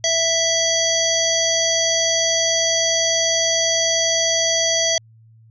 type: harmonic tone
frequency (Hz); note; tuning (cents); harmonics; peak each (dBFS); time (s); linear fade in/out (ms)
659.3; E5; 0; 1 / 3 / 5 / 7 / 9 / 10; -22 / -26 / -23 / -24 / -20 / -31; 0.04-4.98; 2
effects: added 112 Hz sine -46 dBFS peak until 5.5 s